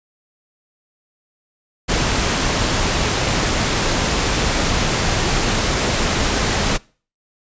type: noise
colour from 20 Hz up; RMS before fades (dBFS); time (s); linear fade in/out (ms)
pink; -18; 1.88-6.78; 20
effects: noise-tail reverb RT60 0.4 s tail -24 dB re dry + resampled to 16000 Hz